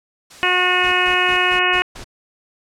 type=noise; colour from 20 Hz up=white; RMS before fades=-40 dBFS; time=0.3-1.57 s; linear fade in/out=10 ms
type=harmonic tone; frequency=362.7 Hz; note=F#4; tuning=34 cents flat; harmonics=1 / 2 / 3 / 4 / 5 / 6 / 7 / 8; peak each=-24 / -24 / -22 / -23 / -21 / -25 / -20 / -22 dBFS; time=0.43-1.82 s; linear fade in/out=0 ms
type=noise bursts; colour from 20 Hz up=pink; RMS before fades=-34 dBFS; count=6; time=0.83-2.044 s; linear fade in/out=10 ms; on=94 ms; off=130 ms
effects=low-pass 8000 Hz 12 dB/octave